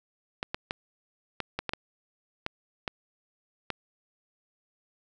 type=clicks; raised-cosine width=0.3 ms; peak=-14 dBFS; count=10; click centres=0.429 / 0.545 / 0.709 / 1.403 / 1.59 / 1.693 / 1.735 / 2.464 / 2.878 / 3.703 s; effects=none